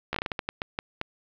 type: slowing click train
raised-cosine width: 0.3 ms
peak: -12 dBFS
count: 12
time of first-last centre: 0.13-1.014 s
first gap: 14 ms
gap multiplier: 1.32
effects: low-pass 4000 Hz 12 dB/octave + 8-bit